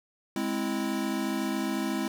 square chord, Ab augmented, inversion none, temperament equal, 207.7 / 261.6 / 329.6 Hz, Ab3 / C4 / E4, 0 / 0 / 0 cents, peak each -33 dBFS, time 0.36-2.08 s, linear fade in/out 2 ms, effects none

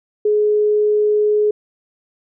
sine tone, 420.9 Hz, G#4, 23 cents sharp, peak -12 dBFS, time 0.25-1.51 s, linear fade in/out 5 ms, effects none

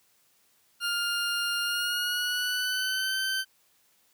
20% pulse tone with pitch glide, 1407 to 1543.2 Hz, F6 to G6, +12 to -28 cents, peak -22 dBFS, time 0.8-3.45 s, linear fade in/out 50 ms, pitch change +160 cents, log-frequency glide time 1.62-3.16 s, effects white hiss -66 dBFS RMS until 4.13 s + high-pass 80 Hz 12 dB/octave

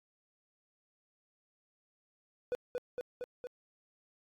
triangle tone with echo, 493.9 Hz, B4, in tune, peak -29 dBFS, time 2.52-2.55 s, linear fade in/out 0 ms, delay 230 ms, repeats 4, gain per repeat -2 dB, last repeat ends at 3.47 s, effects AAC 48 kbps

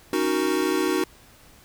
square chord, D# minor seventh, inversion third, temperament equal, 277.2 / 311.1 / 370 / 466.2 Hz, C#4 / D#4 / F#4 / A#4, 0 / 0 / 0 / 0 cents, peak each -31 / -26 / -25 / -31 dBFS, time 0.13-1.04 s, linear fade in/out 2 ms, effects pink hiss -52 dBFS RMS until 1.64 s

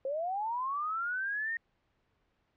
sine linear sweep, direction up, 520 to 1864.7 Hz, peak -31 dBFS, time 0.05-1.57 s, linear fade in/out 2 ms, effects pink hiss -75 dBFS RMS until 2.56 s + low-pass 3000 Hz 12 dB/octave

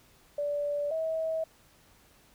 sine tone pair in turn, 581 / 643.4 Hz, D5 / E5, -19 / -42 cents, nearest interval major second, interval 177 cents, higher second, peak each -28 dBFS, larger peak neither, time 0.38-0.91 / 0.91-1.44 s, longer neither, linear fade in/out 5 ms, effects pink hiss -61 dBFS RMS until 2.34 s

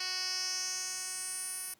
10% pulse tone with band-pass filter sweep, 370 Hz, F#4, in tune, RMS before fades -37 dBFS, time 0-1.74 s, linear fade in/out 5 ms, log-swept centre 4300 to 11000 Hz, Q 3.5, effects pink hiss -67 dBFS RMS until 1.79 s + high-pass 80 Hz 12 dB/octave

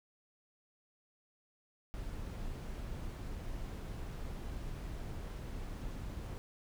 brown noise, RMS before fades -42 dBFS, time 1.94-6.38 s, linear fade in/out 0 ms, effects none

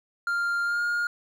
triangle tone with pitch glide, 1396.9 to 1420.5 Hz, F6 to F6, 0 to +29 cents, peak -22 dBFS, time 0.27-1.07 s, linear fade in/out 2 ms, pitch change +29 cents, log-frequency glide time 0.64-0.82 s, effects none

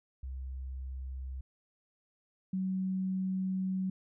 sine tone pair in turn, 65.4 / 188.21 Hz, C2 / F#3, 0 / +30 cents, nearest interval octave + tritone, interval 1830 cents, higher second, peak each -37 / -30 dBFS, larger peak second, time 0.23-1.41 / 2.53-3.9 s, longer second, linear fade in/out 5 ms, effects none

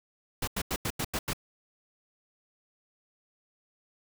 pink noise bursts, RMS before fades -31 dBFS, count 7, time 0.42-1.333 s, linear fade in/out 5 ms, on 55 ms, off 88 ms, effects none

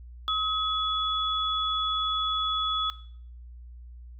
sine tone pair together, 1274 / 3401 Hz, D#6 / G#7, +41 / +40 cents, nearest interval octave + perfect fourth, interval 1699 cents, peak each -27 dBFS, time 0.28-2.9 s, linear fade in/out 0 ms, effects noise-tail reverb RT60 0.6 s tail -19 dB re dry + added 60 Hz sine -42 dBFS peak until 4.19 s

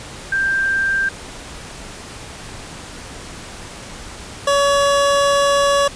sine / 25% pulse tone pair in turn, 1580 / 564.3 Hz, G6 / C#5, +13 / +31 cents, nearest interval octave + tritone, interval 1782 cents, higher first, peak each -15 / -9 dBFS, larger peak second, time 0.32-1.09 / 4.47-5.88 s, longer second, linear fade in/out 5 ms, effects pink hiss -34 dBFS RMS until 5.95 s + resampled to 22050 Hz

